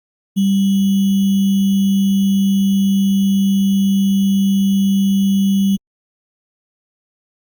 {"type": "tone with sample-and-hold", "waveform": "sine", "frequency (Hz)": 196, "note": "G3", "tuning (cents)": 0, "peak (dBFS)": -11, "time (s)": [0.36, 5.77], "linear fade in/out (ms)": 20, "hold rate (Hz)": 3150, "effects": ["Opus 32 kbps"]}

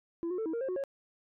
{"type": "tone with pitch steps", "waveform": "sine", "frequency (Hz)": [337, 362.4, 443.5, 321.7, 465.6, 532, 366.9, 550], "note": ["E4", "F#4", "A4", "E4", "A#4", "C5", "F#4", "C#5"], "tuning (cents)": [38, -36, 14, -42, -2, 29, -15, -14], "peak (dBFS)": -29, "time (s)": [0.23, 0.838], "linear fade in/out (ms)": 0, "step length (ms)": 76, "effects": ["tanh soft clip ceiling -30 dBFS"]}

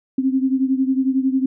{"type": "beating tone pair", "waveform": "sine", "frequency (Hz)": [261.6, 272.6], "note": ["C4", "C#4"], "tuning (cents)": [0, -29], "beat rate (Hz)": 11, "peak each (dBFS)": [-17, -21], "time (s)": [0.18, 1.46], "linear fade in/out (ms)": 5, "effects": []}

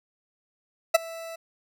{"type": "tone with ADSR envelope", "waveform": "40% pulse", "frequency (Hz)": 659.3, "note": "E5", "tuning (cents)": 0, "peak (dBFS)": -11, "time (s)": [0.94, 1.36], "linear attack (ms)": 11, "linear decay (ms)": 17, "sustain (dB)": -24, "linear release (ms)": 9, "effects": []}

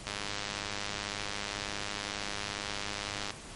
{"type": "click train", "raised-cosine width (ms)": 0.2, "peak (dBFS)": -17, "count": 331, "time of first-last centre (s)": [0.07, 3.305], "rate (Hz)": 102, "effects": ["pink hiss -46 dBFS RMS until 3.55 s", "MP3 48 kbps"]}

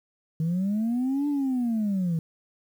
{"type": "linear two-way sweep", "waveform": "sine", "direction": "up then down", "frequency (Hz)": [155.56, 293.7, 158.3], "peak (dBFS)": -21, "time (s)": [0.4, 2.19], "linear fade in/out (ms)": 2, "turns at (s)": 1.28, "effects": ["tanh soft clip ceiling -21 dBFS", "9-bit"]}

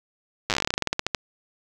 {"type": "slowing click train", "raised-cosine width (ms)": 0.2, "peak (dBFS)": -5, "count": 21, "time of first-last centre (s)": [0.5, 1.148], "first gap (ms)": 8, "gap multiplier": 1.13, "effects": []}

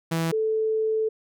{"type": "tone pair in turn", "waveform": ["sawtooth", "sine"], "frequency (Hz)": [164.3, 438.6], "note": ["E3", "A4"], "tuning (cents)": [-5, -6], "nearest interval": "octave + perfect fourth", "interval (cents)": 1699, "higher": "second", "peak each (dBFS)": [-19, -21], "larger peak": "first", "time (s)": [[0.11, 0.32], [0.32, 1.09]], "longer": "second", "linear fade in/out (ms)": 10, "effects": []}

